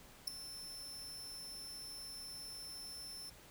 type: tone with ADSR envelope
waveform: sawtooth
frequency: 5330 Hz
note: E8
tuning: 18 cents sharp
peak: -28 dBFS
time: 0.27-3.3 s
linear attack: 9 ms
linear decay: 3 ms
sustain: -16 dB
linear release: 8 ms
effects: pink hiss -59 dBFS RMS until 3.5 s